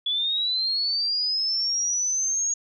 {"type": "linear sweep", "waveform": "sine", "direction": "up", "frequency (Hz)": [3400, 6645], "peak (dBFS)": -22, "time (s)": [0.06, 2.54], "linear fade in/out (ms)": 5, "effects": []}